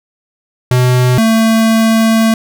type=tone pair in turn; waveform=square; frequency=125.6 / 223.8 Hz; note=B2 / A3; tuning=+30 / +30 cents; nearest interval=minor seventh; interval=1000 cents; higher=second; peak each=-8 dBFS; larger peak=neither; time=0.71-1.18 / 1.18-2.34 s; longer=second; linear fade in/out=2 ms; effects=none

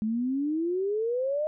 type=exponential sweep; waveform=sine; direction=up; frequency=211.7 to 623 Hz; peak=-25 dBFS; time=0.02-1.47 s; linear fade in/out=0 ms; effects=none

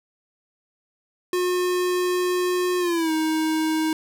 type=tone with pitch glide; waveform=square; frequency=360.6 to 315.7 Hz; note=F#4 to D#4; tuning=-45 to +25 cents; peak=-21 dBFS; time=1.33-3.93 s; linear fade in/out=2 ms; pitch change=-230 cents; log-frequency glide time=2.79-3.12 s; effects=none

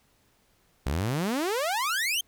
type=exponential sweep; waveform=sawtooth; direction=up; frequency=61.74 to 3243 Hz; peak=-22 dBFS; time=0.86-2.21 s; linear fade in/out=5 ms; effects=pink hiss -66 dBFS RMS until 2.27 s

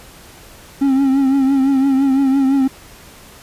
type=tone with vibrato; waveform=triangle; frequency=270.4 Hz; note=C#4; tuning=43 cents flat; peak=-9 dBFS; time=0.81-2.68 s; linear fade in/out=10 ms; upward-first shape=triangle; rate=5.9 Hz; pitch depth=64 cents each way; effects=pink hiss -41 dBFS RMS until 3.42 s + resampled to 32000 Hz

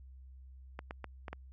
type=clicks; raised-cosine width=0.5 ms; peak=-26 dBFS; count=5; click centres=0.791 / 0.909 / 1.043 / 1.282 / 1.33 s; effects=added 65 Hz sine -50 dBFS peak until 1.52 s

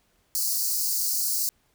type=high-pass noise; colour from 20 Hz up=white; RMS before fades=-26 dBFS; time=0.35-1.49 s; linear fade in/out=0 ms; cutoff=4300 Hz; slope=96 dB/octave; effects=pink hiss -67 dBFS RMS until 1.74 s

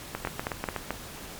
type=two click trains; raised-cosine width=0.5 ms; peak=-14 / -13 dBFS; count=6 / 4; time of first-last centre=0.15-0.763 / 0.25-0.906 s; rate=8.16 / 4.57 Hz; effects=pink hiss -42 dBFS RMS until 1.39 s + MP3 96 kbps

